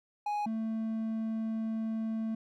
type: tone pair in turn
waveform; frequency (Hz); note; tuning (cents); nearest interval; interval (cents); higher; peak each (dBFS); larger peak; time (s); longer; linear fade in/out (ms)
triangle; 830.6 / 222.3; G#5 / A3; 0 / +18; octave + major seventh; 2282; first; -28 / -29; first; 0.26-0.46 / 0.46-2.35; second; 5
effects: none